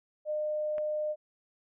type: tone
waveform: sine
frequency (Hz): 607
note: D#5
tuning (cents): -43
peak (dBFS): -29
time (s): 0.25-1.16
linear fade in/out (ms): 50
type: click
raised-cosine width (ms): 0.5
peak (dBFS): -30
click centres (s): 0.782
effects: none